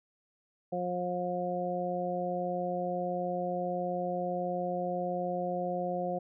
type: harmonic tone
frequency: 178.5 Hz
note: F3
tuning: 38 cents sharp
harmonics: 1 / 2 / 3 / 4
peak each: -37 / -39 / -34 / -35 dBFS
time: 0.72-6.19 s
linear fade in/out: 10 ms
effects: none